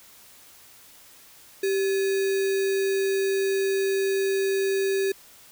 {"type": "tone with sample-and-hold", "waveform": "sine", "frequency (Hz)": 389.2, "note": "G4", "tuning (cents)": -12, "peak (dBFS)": -21, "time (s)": [1.63, 5.12], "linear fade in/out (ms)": 5, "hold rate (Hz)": 2100, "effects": ["white hiss -51 dBFS RMS until 5.51 s"]}